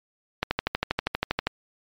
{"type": "click train", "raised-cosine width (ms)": 0.3, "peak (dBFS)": -7, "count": 14, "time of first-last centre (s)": [0.43, 1.47], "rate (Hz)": 12.5, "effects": ["MP3 96 kbps"]}